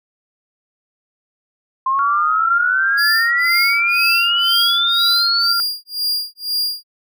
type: exponential sweep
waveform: sine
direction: up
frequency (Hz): 1046.5 to 4738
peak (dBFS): -14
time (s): 1.86-5.53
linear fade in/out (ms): 5
type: tone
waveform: sine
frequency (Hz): 1386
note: F6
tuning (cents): -14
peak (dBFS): -20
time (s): 1.99-5.6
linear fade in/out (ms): 0
type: tone with tremolo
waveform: 45% pulse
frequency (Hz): 4813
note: D8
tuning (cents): +42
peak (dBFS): -15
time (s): 2.97-6.84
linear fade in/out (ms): 20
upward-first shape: sine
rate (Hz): 2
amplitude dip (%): 100
effects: none